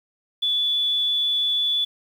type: tone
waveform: sine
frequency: 3449 Hz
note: A7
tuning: 35 cents flat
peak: -19 dBFS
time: 0.42-1.85 s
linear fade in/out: 10 ms
effects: 8-bit